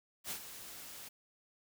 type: noise with ADSR envelope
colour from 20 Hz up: white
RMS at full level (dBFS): -39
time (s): 0.24-1.09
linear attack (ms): 65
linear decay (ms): 81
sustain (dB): -10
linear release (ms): 12
effects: none